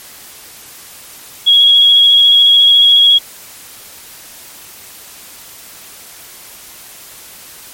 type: tone with vibrato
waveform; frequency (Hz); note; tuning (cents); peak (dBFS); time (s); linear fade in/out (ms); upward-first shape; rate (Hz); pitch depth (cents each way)
sine; 3316; G#7; -3; -4; 1.46-3.19; 20; square; 14; 13
effects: white hiss -35 dBFS RMS until 7.73 s + MP3 64 kbps